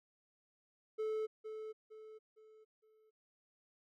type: tone with echo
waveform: triangle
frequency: 435 Hz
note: A4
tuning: 20 cents flat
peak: -33 dBFS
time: 0.98-1.27 s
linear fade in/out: 20 ms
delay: 460 ms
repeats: 4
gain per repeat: -8 dB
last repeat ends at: 3.11 s
effects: none